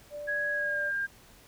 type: tone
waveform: sine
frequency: 587.3 Hz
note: D5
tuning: in tune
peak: -36 dBFS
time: 0.1-0.92 s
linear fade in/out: 50 ms
type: tone with pitch glide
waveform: sine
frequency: 1661.2 to 1602.8 Hz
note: G#6 to G6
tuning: 0 to +38 cents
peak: -28 dBFS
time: 0.27-1.07 s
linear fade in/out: 20 ms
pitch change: -62 cents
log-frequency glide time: 0.52-0.82 s
effects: pink hiss -56 dBFS RMS until 1.47 s